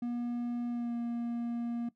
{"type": "tone with pitch glide", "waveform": "triangle", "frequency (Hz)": [240, 236.1], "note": ["B3", "A#3"], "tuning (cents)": [-49, 22], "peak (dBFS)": -30, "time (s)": [0.02, 1.89], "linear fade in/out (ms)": 5, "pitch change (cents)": -29, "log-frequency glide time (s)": [0.69, 0.94], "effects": ["noise-tail reverb RT60 0.1 s tail -17 dB re dry"]}